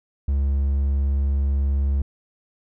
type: tone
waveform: triangle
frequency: 69.3 Hz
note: C#2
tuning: in tune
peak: -16 dBFS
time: 0.28-2.02 s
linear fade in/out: 5 ms
effects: none